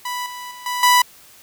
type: tone with level steps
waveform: sawtooth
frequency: 987.8 Hz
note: B5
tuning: in tune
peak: -20 / -27 / -32 / -18 / -7 dBFS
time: 0.05-1.02 s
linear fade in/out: 5 ms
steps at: 0.26 / 0.51 / 0.66 / 0.83 s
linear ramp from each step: 2 ms
effects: white hiss -47 dBFS RMS until 1.42 s